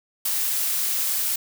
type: noise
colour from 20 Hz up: blue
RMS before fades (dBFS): -24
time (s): 0.25-1.36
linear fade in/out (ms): 5
effects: none